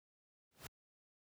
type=noise with exponential growth; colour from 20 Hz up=pink; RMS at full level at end=-44 dBFS; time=0.51-0.67 s; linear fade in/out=5 ms; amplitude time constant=34 ms; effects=high-pass 60 Hz 12 dB/octave